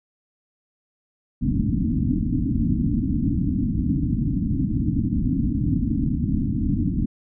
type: low-pass noise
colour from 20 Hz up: white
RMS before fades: -22 dBFS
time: 1.41-7.06 s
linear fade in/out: 10 ms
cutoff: 300 Hz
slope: 96 dB/octave
effects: none